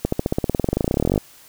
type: accelerating click train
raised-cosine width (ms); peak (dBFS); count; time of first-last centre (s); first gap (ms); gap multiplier
2; -5; 29; 0.05-1.178; 74; 0.95
effects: white hiss -48 dBFS RMS until 1.48 s